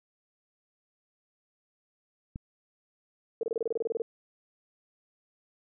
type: click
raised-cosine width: 5 ms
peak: -25 dBFS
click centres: 2.359 s
type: tone bursts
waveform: sine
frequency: 454.9 Hz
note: A#4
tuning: 42 cents flat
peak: -26 dBFS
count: 13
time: 3.41-4.02 s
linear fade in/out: 2 ms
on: 22 ms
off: 27 ms
effects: none